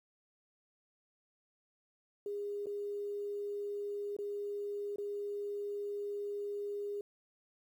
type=tone with dropouts; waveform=sine; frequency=408.4 Hz; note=G#4; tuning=29 cents flat; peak=-36 dBFS; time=2.26-7.01 s; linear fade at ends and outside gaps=2 ms; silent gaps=2.659-2.668 / 4.166-4.187 / 4.96-4.983 s; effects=11-bit